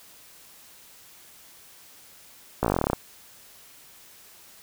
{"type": "slowing click train", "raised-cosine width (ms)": 1, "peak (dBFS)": -8, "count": 14, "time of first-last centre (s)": [2.63, 2.932], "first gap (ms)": 16, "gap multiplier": 1.06, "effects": ["white hiss -51 dBFS RMS until 4.62 s"]}